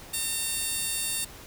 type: tone with high-pass filter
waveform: 15% pulse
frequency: 910 Hz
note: A#5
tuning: 42 cents flat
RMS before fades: -30 dBFS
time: 0.13-1.25 s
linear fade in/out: 10 ms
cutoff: 6200 Hz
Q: 0.78
effects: pink hiss -46 dBFS RMS until 1.46 s